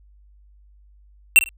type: tone with echo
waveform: square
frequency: 2718 Hz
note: F7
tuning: 48 cents flat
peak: -8 dBFS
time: 1.36-1.39 s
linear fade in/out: 0 ms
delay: 50 ms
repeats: 2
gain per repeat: -13 dB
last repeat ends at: 1.49 s
effects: added 50 Hz sine -49 dBFS peak until 1.57 s